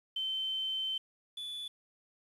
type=tone pair in turn; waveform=sine / triangle; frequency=3086 / 3464 Hz; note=G7 / A7; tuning=-28 / -28 cents; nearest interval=major second; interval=200 cents; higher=second; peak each=-32 / -37 dBFS; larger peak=first; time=0.16-0.98 / 1.37-1.68 s; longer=first; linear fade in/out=5 ms; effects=resampled to 32000 Hz + 10-bit